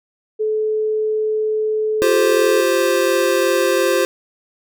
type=tone; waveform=sine; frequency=431.9 Hz; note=A4; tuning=32 cents flat; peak=-16 dBFS; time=0.39-2.62 s; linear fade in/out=20 ms
type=chord; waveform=square; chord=F suspended second; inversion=none; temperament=equal; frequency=349.2 / 392 / 523.3 Hz; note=F4 / G4 / C5; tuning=0 / 0 / 0 cents; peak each=-20 / -20 / -18 dBFS; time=2.02-4.05 s; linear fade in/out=0 ms
effects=none